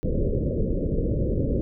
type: low-pass noise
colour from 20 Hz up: pink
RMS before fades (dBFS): -24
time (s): 0.03-1.61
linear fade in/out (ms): 0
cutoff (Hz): 570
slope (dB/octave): 96
effects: none